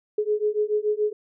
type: beating tone pair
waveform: sine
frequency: 418.7 / 425.7 Hz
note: G#4 / G#4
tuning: +14 / +43 cents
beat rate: 7 Hz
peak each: -24 dBFS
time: 0.18-1.13 s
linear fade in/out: 5 ms
effects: none